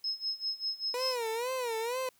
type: tone with tremolo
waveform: sine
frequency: 5170 Hz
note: E8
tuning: 34 cents flat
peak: -29 dBFS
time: 0.04-1.16 s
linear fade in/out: 2 ms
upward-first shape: sine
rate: 5.1 Hz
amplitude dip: 90%
type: tone with vibrato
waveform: 30% pulse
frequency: 481.1 Hz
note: B4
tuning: 45 cents flat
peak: -29 dBFS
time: 0.94-2.09 s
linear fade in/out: 2 ms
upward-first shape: sine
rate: 2.1 Hz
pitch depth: 140 cents each way
effects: white hiss -67 dBFS RMS until 2.19 s